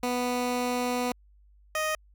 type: tone pair in turn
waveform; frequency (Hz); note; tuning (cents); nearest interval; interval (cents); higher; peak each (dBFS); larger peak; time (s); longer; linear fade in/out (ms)
15% pulse; 246.9 / 622.1; B3 / D#5; 0 / 0; octave + major third; 1600; second; -20; neither; 0.03-1.12 / 1.75-1.95; first; 2
effects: added 50 Hz sine -55 dBFS peak until 2.14 s